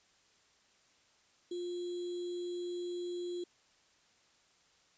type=tone with sample-and-hold; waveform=sine; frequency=352.6 Hz; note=F4; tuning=17 cents sharp; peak=-36 dBFS; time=1.51-3.44 s; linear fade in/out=5 ms; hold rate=3675 Hz; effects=white hiss -68 dBFS RMS until 4.97 s + resampled to 16000 Hz